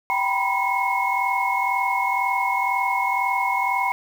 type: tone cluster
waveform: sine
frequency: 780 / 960 / 1002 / 2176 Hz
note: G5 / B5 / B5 / C#7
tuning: -9 / -49 / +25 / -33 cents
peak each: -25 dBFS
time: 0.1-3.92 s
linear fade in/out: 0 ms
effects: 7-bit